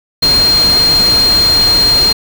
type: tone in noise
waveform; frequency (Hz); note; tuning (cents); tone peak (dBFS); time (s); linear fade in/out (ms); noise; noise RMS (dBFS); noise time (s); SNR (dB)
sine; 4200; C8; +6; -7; 0.22-2.13; 10; pink; -18; 0.22-2.13; +8
effects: none